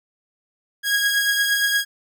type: beating tone pair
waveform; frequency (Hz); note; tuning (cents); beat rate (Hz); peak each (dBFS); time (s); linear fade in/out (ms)
sawtooth; 1644 / 1652.6; G#6 / G#6; -18 / -9; 8.6; -15 / -22; 0.83-1.85; 50
effects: none